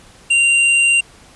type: tone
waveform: square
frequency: 2772 Hz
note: F7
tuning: 14 cents flat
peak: -11 dBFS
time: 0.3-1.01 s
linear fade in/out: 10 ms
effects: pink hiss -45 dBFS RMS until 1.35 s + resampled to 24000 Hz